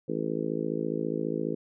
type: harmonic tone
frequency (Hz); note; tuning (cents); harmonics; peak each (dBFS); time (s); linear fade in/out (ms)
54.7; A1; -9; 3 / 4 / 5 / 6 / 7 / 8 / 9; -36 / -36 / -35 / -34 / -37 / -34 / -37; 0.08-1.55; 10
effects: none